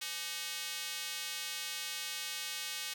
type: tone with high-pass filter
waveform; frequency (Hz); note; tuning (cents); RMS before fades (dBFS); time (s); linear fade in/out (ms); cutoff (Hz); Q
square; 170; F3; -46; -40; 0.01-2.94; 10; 2900; 1
effects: none